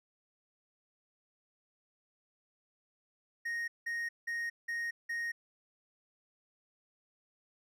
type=tone bursts; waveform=triangle; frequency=1864.7 Hz; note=A#6; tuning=in tune; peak=-32 dBFS; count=5; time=3.45-5.32 s; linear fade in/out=10 ms; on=230 ms; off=180 ms; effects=none